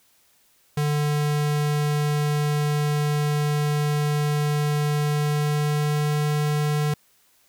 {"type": "tone with pitch glide", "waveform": "square", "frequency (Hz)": [148.1, 149.04], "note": ["D3", "D3"], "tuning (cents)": [15, 26], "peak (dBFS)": -21, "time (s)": [0.77, 6.94], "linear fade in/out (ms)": 5, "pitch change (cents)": 11, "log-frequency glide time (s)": [4.99, 6.17], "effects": ["white hiss -61 dBFS RMS until 7.48 s"]}